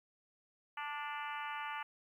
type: harmonic tone with a mistuned harmonic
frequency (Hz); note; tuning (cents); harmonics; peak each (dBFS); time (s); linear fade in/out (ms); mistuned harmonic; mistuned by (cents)
293.7; D4; 0; 3 / 4 / 5 / 6 / 7 / 8 / 9 / 10; -43 / -45 / -47 / -49 / -50 / -51 / -52 / -53; 0.77-1.83; 5; 5; -23
effects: 12-bit